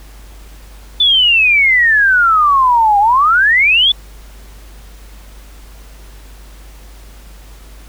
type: exponential two-way sweep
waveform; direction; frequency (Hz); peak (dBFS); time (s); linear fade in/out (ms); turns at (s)
sine; down then up; 3522 to 796 to 3522; -7; 1-3.92; 5; 2.99
effects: added 50 Hz sine -34 dBFS peak until 7.88 s + pink hiss -43 dBFS RMS until 7.88 s